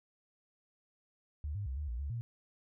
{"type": "tone with pitch steps", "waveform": "sine", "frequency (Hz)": [74, 101.6, 65.7, 74.4, 58.9, 70.9, 117.3], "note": ["D2", "G#2", "C2", "D2", "A#1", "C#2", "A#2"], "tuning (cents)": [14, -38, 8, 23, 19, 40, 11], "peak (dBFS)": -35, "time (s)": [1.44, 2.21], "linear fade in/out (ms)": 0, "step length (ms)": 110, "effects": []}